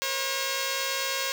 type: tone pair together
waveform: 5% pulse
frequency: 482 / 541 Hz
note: B4 / C#5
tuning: -42 / -42 cents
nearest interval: major second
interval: 200 cents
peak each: -23 / -16 dBFS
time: 0.02-1.32 s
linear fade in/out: 0 ms
effects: none